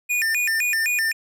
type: tone with vibrato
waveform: square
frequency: 2100 Hz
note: C7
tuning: 6 cents sharp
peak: -20 dBFS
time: 0.09-1.13 s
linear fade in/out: 20 ms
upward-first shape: square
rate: 3.9 Hz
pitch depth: 270 cents each way
effects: none